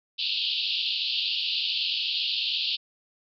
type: band-pass noise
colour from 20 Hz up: pink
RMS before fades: -28 dBFS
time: 0.18-2.77 s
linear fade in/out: 20 ms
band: 2700 to 4700 Hz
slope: 96 dB/octave
effects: none